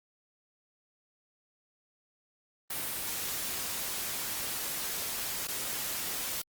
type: noise with dropouts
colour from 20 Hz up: white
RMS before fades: -35 dBFS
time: 2.7-6.42 s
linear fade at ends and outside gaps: 5 ms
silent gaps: 5.473-5.483 s
effects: Opus 32 kbps